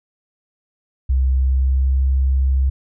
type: tone with pitch glide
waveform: sine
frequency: 65.3 to 66.44 Hz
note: C2 to C2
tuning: -3 to +27 cents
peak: -13 dBFS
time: 1.09-2.7 s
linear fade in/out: 10 ms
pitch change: +30 cents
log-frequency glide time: 1.3-2.06 s
effects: none